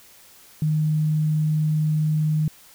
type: tone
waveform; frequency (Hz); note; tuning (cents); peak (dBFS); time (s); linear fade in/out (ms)
sine; 154.1; D#3; -16; -18; 0.62-2.48; 2
effects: white hiss -50 dBFS RMS until 2.74 s